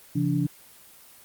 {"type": "tone cluster", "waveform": "sine", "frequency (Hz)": [137.2, 170, 290.4], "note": ["C#3", "F3", "D4"], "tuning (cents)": [-17, -46, -19], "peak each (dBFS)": -26, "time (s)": [0.15, 0.47], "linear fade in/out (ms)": 10, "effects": ["white hiss -51 dBFS RMS until 1.24 s", "Opus 24 kbps"]}